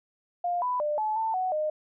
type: tone with pitch steps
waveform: sine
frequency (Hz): 704 / 994 / 597 / 861 / 890 / 743 / 613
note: F5 / B5 / D5 / A5 / A5 / F#5 / D#5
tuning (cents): +14 / +11 / +28 / -38 / +20 / +7 / -26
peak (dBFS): -25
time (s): 0.44-1.7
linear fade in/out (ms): 5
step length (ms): 180
effects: none